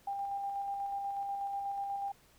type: tone with tremolo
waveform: sine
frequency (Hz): 797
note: G5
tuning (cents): +28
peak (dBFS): -33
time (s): 0.07-2.12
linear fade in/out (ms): 5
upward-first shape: square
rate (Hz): 8.2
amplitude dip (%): 25
effects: pink hiss -64 dBFS RMS until 2.38 s